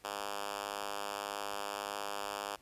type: tone with high-pass filter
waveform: 5% pulse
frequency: 101.7 Hz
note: G#2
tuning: 36 cents flat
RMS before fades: -40 dBFS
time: 0.04-2.56 s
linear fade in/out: 5 ms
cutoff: 550 Hz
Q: 0.7
effects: pink hiss -64 dBFS RMS until 2.61 s + resampled to 32000 Hz